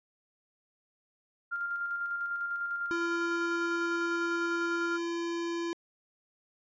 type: tone with tremolo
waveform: sine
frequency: 1396.9 Hz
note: F6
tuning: in tune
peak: -30 dBFS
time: 1.51-4.98 s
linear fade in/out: 20 ms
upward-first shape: square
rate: 10 Hz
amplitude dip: 30%
type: tone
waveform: square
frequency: 339.1 Hz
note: E4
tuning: 49 cents sharp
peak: -32 dBFS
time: 2.91-5.73 s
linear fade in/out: 0 ms
effects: resampled to 16000 Hz